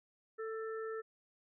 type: harmonic tone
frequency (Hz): 443.6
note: A4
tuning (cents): +14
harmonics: 1 / 3 / 4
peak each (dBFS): -39 / -47 / -51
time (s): 0.38-1.02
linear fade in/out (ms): 20
effects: none